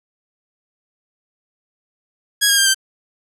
10% pulse tone with pitch steps, 1657 / 1624.8 / 1593.2 / 1562.2 Hz, G#6 / G#6 / G6 / G6, -4 / -38 / +28 / -6 cents, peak -3 dBFS, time 2.41-2.746 s, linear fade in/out 20 ms, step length 84 ms, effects none

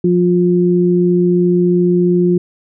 sine tone pair together, 177.1 / 354.2 Hz, F3 / F4, +24 / +24 cents, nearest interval octave, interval 1200 cents, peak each -12 dBFS, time 0.04-2.38 s, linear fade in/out 5 ms, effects none

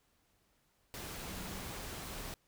sine tone in noise, 188.3 Hz, F#3, 31 cents sharp, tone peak -47 dBFS, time 1.28-1.6 s, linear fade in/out 0 ms, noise pink, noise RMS -44 dBFS, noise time 0.94-2.34 s, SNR -6 dB, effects pink hiss -74 dBFS RMS until 2.47 s

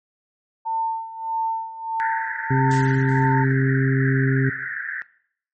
sine tone with tremolo, 899 Hz, A5, 37 cents sharp, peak -19 dBFS, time 0.65-3.45 s, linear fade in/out 20 ms, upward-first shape sine, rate 1.6 Hz, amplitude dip 80%
pink band-pass noise, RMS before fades -29 dBFS, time 2-5.02 s, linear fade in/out 0 ms, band 1500 to 1900 Hz, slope 96 dB/octave
harmonic tone, 133.3 Hz, C3, 33 cents sharp, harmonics 1 / 2 / 3, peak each -17 / -23 / -27 dBFS, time 2.5-4.5 s, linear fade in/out 10 ms
white noise with exponential decay, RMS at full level -33 dBFS, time 2.71-3.77 s, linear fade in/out 2 ms, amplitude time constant 230 ms
effects noise-tail reverb RT60 0.6 s tail -19 dB re dry + MP3 32 kbps

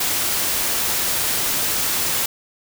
white noise, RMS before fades -21 dBFS, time 0-2.26 s, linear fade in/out 5 ms, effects none

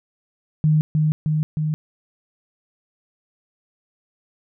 sine tone with echo, 154 Hz, D#3, 17 cents flat, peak -13 dBFS, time 0.64-0.81 s, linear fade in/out 0 ms, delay 310 ms, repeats 3, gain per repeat -2 dB, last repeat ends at 1.74 s, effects none

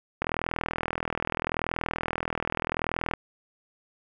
click train, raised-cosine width 0.5 ms, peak -12 dBFS, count 120, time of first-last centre 0.22-3.137 s, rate 40.8 Hz, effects none

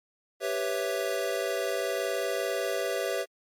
square chord, C# half-diminished seventh, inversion second, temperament equal, 392 / 493.9 / 554.4 / 659.3 Hz, G4 / B4 / C#5 / E5, 0 / 0 / 0 / 0 cents, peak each -34 dBFS, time 0.4-3.26 s, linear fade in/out 50 ms, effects MP3 64 kbps

